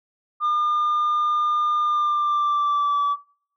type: tone with pitch glide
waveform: sine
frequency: 1207 to 1150.5 Hz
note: D6 to D6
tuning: +47 to -36 cents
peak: -16 dBFS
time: 0.4-3.17 s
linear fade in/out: 50 ms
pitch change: -83 cents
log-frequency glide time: 1.83-3.04 s
effects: noise-tail reverb RT60 0.6 s tail -25 dB re dry + tanh soft clip ceiling -17 dBFS